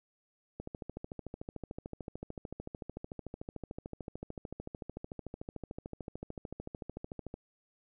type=click train; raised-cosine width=2 ms; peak=-27 dBFS; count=92; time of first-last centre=0.6-7.341 s; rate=13.5 Hz; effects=none